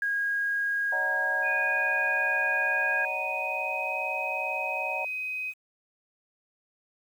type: tone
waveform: sine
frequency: 1636 Hz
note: G#6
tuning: 26 cents flat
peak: -25 dBFS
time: 0.02-3.05 s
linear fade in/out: 2 ms
type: chord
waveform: sine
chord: D# minor seventh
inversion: third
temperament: just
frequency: 560 / 622.3 / 746.7 / 933.4 Hz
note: C#5 / D#5 / F#5 / A#5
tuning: +18 / 0 / +16 / +2 cents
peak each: -38 / -37 / -35 / -37 dBFS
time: 0.92-5.05 s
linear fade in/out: 5 ms
type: tone with pitch glide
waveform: sine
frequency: 2467 to 2516 Hz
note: D#7 to D#7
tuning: -15 to +19 cents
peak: -30 dBFS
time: 1.42-5.54 s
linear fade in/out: 50 ms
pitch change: +34 cents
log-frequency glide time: 2.65-3.98 s
effects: 9-bit